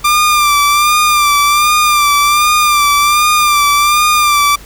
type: tone with vibrato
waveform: sawtooth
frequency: 1188 Hz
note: D6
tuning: 20 cents sharp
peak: -4 dBFS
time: 0.04-4.56 s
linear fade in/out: 10 ms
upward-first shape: sine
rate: 1.3 Hz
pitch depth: 43 cents each way
effects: added 50 Hz sine -34 dBFS peak until 4.65 s + pink hiss -37 dBFS RMS until 4.65 s